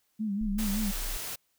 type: tone with vibrato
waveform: sine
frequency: 207.7 Hz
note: G#3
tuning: in tune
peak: -28 dBFS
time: 0.19-0.92 s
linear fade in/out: 20 ms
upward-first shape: sine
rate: 5.3 Hz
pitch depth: 96 cents each way
type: tone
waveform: sine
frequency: 31.57 Hz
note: B0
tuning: 39 cents sharp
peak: -32 dBFS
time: 0.41-1.17 s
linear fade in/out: 0 ms
type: noise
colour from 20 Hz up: white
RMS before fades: -37 dBFS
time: 0.58-1.36 s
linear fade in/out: 10 ms
effects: white hiss -73 dBFS RMS until 1.58 s